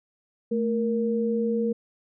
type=tone pair together; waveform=sine; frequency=220.9 / 468.1 Hz; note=A3 / A#4; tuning=+7 / +7 cents; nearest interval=octave + minor second; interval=1300 cents; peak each=-25 dBFS; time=0.51-1.73 s; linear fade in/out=10 ms; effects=none